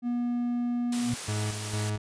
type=tone; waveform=triangle; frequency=241.3 Hz; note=B3; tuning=40 cents flat; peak=-24 dBFS; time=0.02-1.16 s; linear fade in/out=50 ms
type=high-pass noise; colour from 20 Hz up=white; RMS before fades=-36 dBFS; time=0.92-1.9 s; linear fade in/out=5 ms; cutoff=120 Hz; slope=24 dB/octave
type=tone with exponential growth; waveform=sine; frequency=120 Hz; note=B2; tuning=49 cents flat; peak=-25 dBFS; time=0.96-1.14 s; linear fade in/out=0 ms; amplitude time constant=39 ms
type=tone with tremolo; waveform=40% pulse; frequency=105.6 Hz; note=G#2; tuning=29 cents sharp; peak=-27 dBFS; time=1.28-1.98 s; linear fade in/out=5 ms; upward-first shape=square; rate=2.2 Hz; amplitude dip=55%
effects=resampled to 22050 Hz